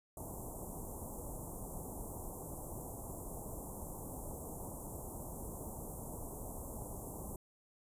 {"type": "band-stop noise", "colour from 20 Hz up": "pink", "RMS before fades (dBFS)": -45, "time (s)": [0.17, 7.36], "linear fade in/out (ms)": 2, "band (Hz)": [1000, 7500], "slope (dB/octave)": 48, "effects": ["resampled to 32000 Hz"]}